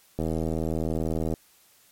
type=click train; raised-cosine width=2 ms; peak=-15 dBFS; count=93; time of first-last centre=0.19-1.339 s; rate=80.1 Hz; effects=white hiss -59 dBFS RMS until 1.91 s + MP3 64 kbps